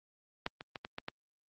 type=clicks; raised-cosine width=0.3 ms; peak=-16 / -27 / -24 / -24 / -22 / -21 dBFS; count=6; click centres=0.464 / 0.609 / 0.758 / 0.849 / 0.984 / 1.084 s; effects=high-pass 100 Hz 12 dB/octave + Opus 48 kbps